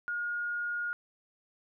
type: tone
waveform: sine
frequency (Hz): 1430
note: F6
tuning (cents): +41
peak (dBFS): -31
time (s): 0.08-0.93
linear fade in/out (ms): 0
effects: none